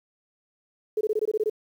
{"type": "tone bursts", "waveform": "sine", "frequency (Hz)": 429.7, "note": "A4", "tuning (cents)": -41, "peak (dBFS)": -21, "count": 9, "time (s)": [0.97, 1.498], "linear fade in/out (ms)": 5, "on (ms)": 40, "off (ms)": 21, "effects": ["9-bit"]}